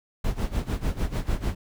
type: noise with tremolo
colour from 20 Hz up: brown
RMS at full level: -24 dBFS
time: 0.24-1.55 s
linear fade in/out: 5 ms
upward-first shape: sine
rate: 6.7 Hz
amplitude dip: 85%
effects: none